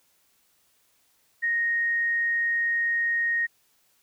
sine tone, 1864.7 Hz, A#6, in tune, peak -22 dBFS, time 1.42-3.47 s, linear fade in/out 20 ms, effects white hiss -66 dBFS RMS until 4.02 s

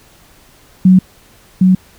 sine tone with echo, 185.7 Hz, F#3, 7 cents sharp, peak -3 dBFS, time 0.85-0.99 s, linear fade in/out 5 ms, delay 760 ms, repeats 1, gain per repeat -2 dB, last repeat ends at 1.75 s, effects pink hiss -46 dBFS RMS until 1.98 s

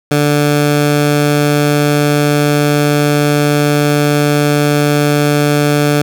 15% pulse tone, 146.7 Hz, D3, 2 cents flat, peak -3 dBFS, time 0.11-6.02 s, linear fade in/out 5 ms, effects none

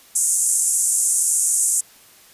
white band-pass noise, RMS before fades -19 dBFS, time 0.15-1.81 s, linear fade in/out 10 ms, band 6900 to 10000 Hz, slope 48 dB/octave, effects white hiss -49 dBFS RMS until 2.33 s + resampled to 32000 Hz

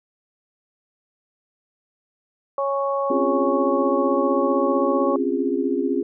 harmonic tone, 276.9 Hz, C#4, 2 cents flat, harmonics 2 / 3 / 4, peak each -22 / -30 / -25 dBFS, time 2.58-5.16 s, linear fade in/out 2 ms
sine chord, Db major seventh, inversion third, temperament equal with one note detuned, 261.6 / 277.2 / 349.2 / 408.6 Hz, C4 / Db4 / F4 / Ab4, 0 / 0 / 0 / -28 cents, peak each -25 dBFS, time 3.1-6.03 s, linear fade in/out 5 ms
effects none

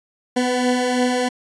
20% pulse beating tone pair, 246.9 / 249.9 Hz, B3 / B3, 0 / +21 cents, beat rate 3 Hz, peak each -20 / -13 dBFS, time 0.36-1.29 s, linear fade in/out 10 ms, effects resampled to 22050 Hz

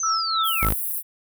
sine linear sweep, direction down, 6272 to 2093 Hz, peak -24 dBFS, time 0-0.65 s, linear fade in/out 2 ms
sine tone with tremolo, 1318.5 Hz, E6, in tune, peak -19 dBFS, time 0.03-0.69 s, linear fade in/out 5 ms, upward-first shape triangle, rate 3.3 Hz, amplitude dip 70%
white high-pass noise, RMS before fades -27 dBFS, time 0.43-1.03 s, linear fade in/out 50 ms, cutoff 9800 Hz, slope 48 dB/octave
sawtooth tone, 53.3 Hz, G#1, 46 cents sharp, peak -17 dBFS, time 0.62-0.74 s, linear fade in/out 10 ms
effects none

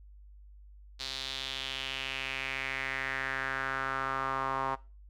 sawtooth tone with band-pass filter sweep, 133.9 Hz, C3, 40 cents sharp, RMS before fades -35 dBFS, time 0.99-4.76 s, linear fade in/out 20 ms, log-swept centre 4200 to 1000 Hz, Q 3.6, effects noise-tail reverb RT60 0.3 s tail -20 dB re dry + added 50 Hz sine -50 dBFS peak until 5.09 s

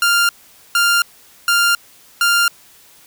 sawtooth tone bursts, 1396.9 Hz, F6, in tune, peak -8 dBFS, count 4, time 0.02-2.48 s, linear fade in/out 2 ms, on 270 ms, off 460 ms, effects white hiss -47 dBFS RMS until 3.06 s

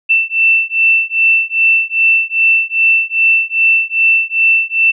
sine beating tone pair, 2672 / 2674.5 Hz, E7 / E7, +23 / +24 cents, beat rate 2.5 Hz, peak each -12 dBFS, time 0.09-4.92 s, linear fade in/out 20 ms, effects none

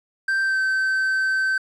triangle tone with pitch glide, 1568 to 1543.7 Hz, G6 to G6, 0 to -27 cents, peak -17 dBFS, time 0.28-1.58 s, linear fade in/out 5 ms, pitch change -27 cents, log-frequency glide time 0.43-0.59 s, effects resampled to 24000 Hz + 9-bit

